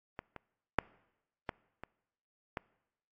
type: clicks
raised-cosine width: 0.5 ms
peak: -24 / -29 / -10 / -19 / -28 / -20 dBFS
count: 6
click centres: 0.191 / 0.363 / 0.787 / 1.492 / 1.836 / 2.572 s
effects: noise-tail reverb RT60 0.9 s tail -24 dB re dry + AAC 32 kbps